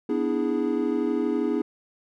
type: chord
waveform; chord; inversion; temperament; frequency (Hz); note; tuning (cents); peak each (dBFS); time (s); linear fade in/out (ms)
triangle; E dominant seventh; second; equal with one note detuned; 246.9 / 293.7 / 326 / 415.3; B3 / D4 / E4 / G#4; 0 / 0 / -19 / 0; -26; 0.09-1.62; 5
effects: none